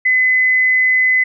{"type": "tone", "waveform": "sine", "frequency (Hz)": 2025, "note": "B6", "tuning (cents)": 43, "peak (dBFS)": -10, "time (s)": [0.05, 1.24], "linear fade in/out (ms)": 10, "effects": []}